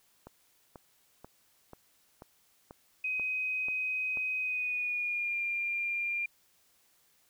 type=click train; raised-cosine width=1 ms; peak=-32 dBFS; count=9; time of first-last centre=0.27-4.172 s; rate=2.05 Hz
type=tone with pitch glide; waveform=sine; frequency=2517 to 2394 Hz; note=D#7 to D7; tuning=+19 to +33 cents; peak=-30 dBFS; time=3.04-6.26 s; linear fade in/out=5 ms; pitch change=-86 cents; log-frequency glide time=4.4-5.41 s
effects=white hiss -68 dBFS RMS until 7.29 s